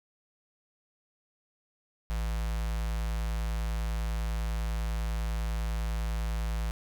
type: tone with notch filter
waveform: square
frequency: 55 Hz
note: A1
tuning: in tune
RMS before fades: -31 dBFS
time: 2.1-6.71 s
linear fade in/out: 0 ms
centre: 320 Hz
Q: 0.77
effects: none

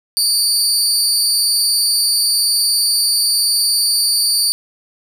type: tone with amplitude modulation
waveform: 25% pulse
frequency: 4609 Hz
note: D8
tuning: 33 cents flat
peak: -4 dBFS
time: 0.17-4.52 s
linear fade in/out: 0 ms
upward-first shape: sine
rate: 241 Hz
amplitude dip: 95%
effects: 7-bit

